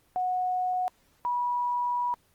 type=tone pair in turn; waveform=sine; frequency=733 / 973.1 Hz; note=F#5 / B5; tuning=-16 / -26 cents; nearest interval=perfect fourth; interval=490 cents; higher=second; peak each=-25 dBFS; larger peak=neither; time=0.16-0.88 / 1.25-2.14 s; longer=second; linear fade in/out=0 ms; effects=pink hiss -65 dBFS RMS until 2.34 s + Opus 24 kbps